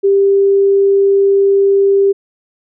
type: tone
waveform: sine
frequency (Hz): 395.2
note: G4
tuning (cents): +14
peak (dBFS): -7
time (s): 0.03-2.13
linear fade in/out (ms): 20
effects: none